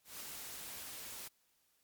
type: noise with ADSR envelope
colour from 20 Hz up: white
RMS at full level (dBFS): -45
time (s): 0.04-1.28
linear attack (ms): 160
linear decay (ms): 11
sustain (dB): -2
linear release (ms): 5
effects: white hiss -75 dBFS RMS until 1.83 s + MP3 96 kbps